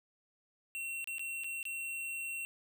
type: tone with dropouts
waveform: square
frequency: 2725 Hz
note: F7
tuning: 43 cents flat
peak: -38 dBFS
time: 0.75-2.45 s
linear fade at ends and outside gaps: 0 ms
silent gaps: 1.043-1.074 / 1.183-1.194 / 1.436-1.443 / 1.629-1.653 s
effects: none